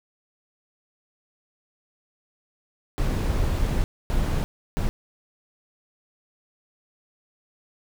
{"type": "noise bursts at uneven times", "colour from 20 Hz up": "brown", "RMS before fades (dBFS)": -23, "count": 3, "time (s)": [[2.98, 3.84], [4.1, 4.44], [4.77, 4.89]], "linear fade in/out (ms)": 0, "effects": []}